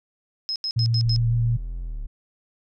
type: tone bursts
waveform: sine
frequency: 5140 Hz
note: E8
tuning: 45 cents flat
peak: -24 dBFS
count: 5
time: 0.49-1.162 s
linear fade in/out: 0 ms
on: 68 ms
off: 83 ms
type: tone with vibrato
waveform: sine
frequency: 116.5 Hz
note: A#2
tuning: 1 cent flat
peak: -18 dBFS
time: 0.76-1.57 s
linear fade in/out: 10 ms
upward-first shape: triangle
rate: 5.6 Hz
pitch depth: 14 cents each way
type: exponential two-way sweep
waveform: triangle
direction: up then down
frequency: 33.66 to 43.65 to 33.66 Hz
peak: -26 dBFS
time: 1.05-2.07 s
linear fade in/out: 10 ms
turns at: 1.81 s
effects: none